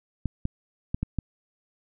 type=clicks; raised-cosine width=5 ms; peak=-14 dBFS; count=5; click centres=0.257 / 0.454 / 0.945 / 1.03 / 1.187 s; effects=none